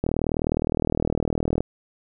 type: click train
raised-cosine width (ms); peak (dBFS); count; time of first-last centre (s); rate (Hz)
2; -9; 63; 0.04-1.606; 39.6
effects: none